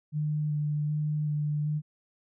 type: tone with vibrato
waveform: sine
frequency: 150 Hz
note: D3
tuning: 37 cents sharp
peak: -26 dBFS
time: 0.12-1.82 s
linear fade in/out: 50 ms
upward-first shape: square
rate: 1.3 Hz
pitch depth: 12 cents each way
effects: none